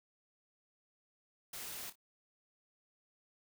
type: noise with echo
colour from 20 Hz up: white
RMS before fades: -45 dBFS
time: 1.53-1.9 s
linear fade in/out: 5 ms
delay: 28 ms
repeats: 2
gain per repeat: -12 dB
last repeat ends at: 1.956 s
effects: none